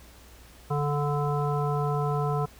harmonic tone, 145.7 Hz, D3, 13 cents flat, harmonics 1 / 3 / 5 / 7 / 9, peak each -26 / -31 / -33 / -34 / -36 dBFS, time 0.7-2.46 s, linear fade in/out 10 ms, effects added 60 Hz sine -51 dBFS peak until 2.59 s + pink hiss -53 dBFS RMS until 2.59 s

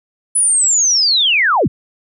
sine linear sweep, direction down, 10070 to 57.7 Hz, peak -10 dBFS, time 0.35-1.68 s, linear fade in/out 10 ms, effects none

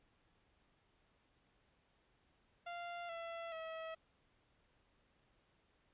sawtooth tone with pitch steps, 694 / 670 / 646 Hz, F5 / E5 / E5, -11 / +28 / -35 cents, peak -40 dBFS, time 2.66-3.95 s, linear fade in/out 10 ms, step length 430 ms, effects pink hiss -75 dBFS RMS until 5.93 s + resampled to 8000 Hz

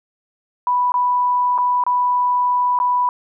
sine tone with dropouts, 987 Hz, B5, 1 cent flat, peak -14 dBFS, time 0.67-3.09 s, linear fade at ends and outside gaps 1 ms, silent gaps 0.92-0.941 / 1.579-1.585 / 1.838-1.865 / 2.789-2.8 s, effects none

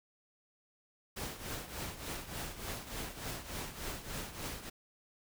pink noise with tremolo, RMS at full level -39 dBFS, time 1.16-4.7 s, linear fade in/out 10 ms, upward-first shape triangle, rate 3.4 Hz, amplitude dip 75%, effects none

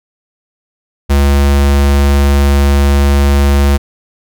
square tone, 70.3 Hz, C#2, 25 cents sharp, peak -7 dBFS, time 1.09-3.78 s, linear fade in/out 20 ms, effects none

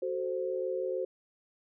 sine chord, F# diminished, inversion none, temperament equal with one note detuned, 373.6 / 440 / 523.3 Hz, F#4 / A4 / C5, +17 / 0 / 0 cents, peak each -34 / -39 / -33 dBFS, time 0.02-1.05 s, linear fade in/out 5 ms, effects none

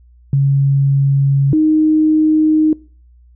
sine tone pair in turn, 138.4 / 310.7 Hz, C#3 / D#4, -2 / -2 cents, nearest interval octave + major second, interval 1400 cents, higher second, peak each -9 dBFS, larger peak neither, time 0.33-1.53 / 1.53-2.73 s, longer neither, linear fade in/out 2 ms, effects noise-tail reverb RT60 0.4 s tail -23 dB re dry + added 60 Hz sine -43 dBFS peak until 3.35 s

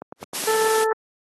click train, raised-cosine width 1 ms, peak -19 dBFS, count 7, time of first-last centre 0.02-0.647 s, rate 9.57 Hz
pink noise with exponential growth, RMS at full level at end -34 dBFS, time 0.16-0.24 s, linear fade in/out 0 ms, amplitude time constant 16 ms
white noise, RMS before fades -27 dBFS, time 0.33-0.85 s, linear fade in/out 20 ms
harmonic tone, 440 Hz, A4, in tune, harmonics 1 / 2 / 3 / 4, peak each -19 / -25 / -29 / -31 dBFS, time 0.47-0.93 s, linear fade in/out 5 ms
effects high-pass 200 Hz 12 dB/octave + AAC 32 kbps

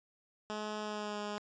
10% pulse tone with pitch glide, 212.3 to 207.7 Hz, G#3 to G#3, +38 to 0 cents, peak -29 dBFS, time 0.5-1.38 s, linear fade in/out 0 ms, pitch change -38 cents, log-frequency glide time 0.81-1.19 s, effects resampled to 16000 Hz

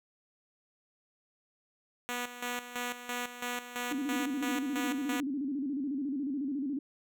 5% pulse tone with tremolo, 244.4 Hz, B3, 18 cents flat, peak -22 dBFS, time 2.09-5.2 s, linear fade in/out 0 ms, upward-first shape square, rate 3 Hz, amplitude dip 70%
sine tone with vibrato, 277.2 Hz, C#4, in tune, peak -31 dBFS, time 3.91-6.79 s, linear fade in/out 5 ms, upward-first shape square, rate 14 Hz, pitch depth 100 cents each way
effects none

